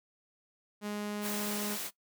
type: tone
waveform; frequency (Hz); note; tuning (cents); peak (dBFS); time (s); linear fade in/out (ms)
sawtooth; 207.7; G#3; 0; -31; 0.81-1.78; 50
type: high-pass noise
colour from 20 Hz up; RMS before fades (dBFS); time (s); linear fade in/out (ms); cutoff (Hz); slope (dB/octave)
white; -38; 1.21-1.91; 50; 130; 48
effects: noise-tail reverb RT60 0.1 s tail -18 dB re dry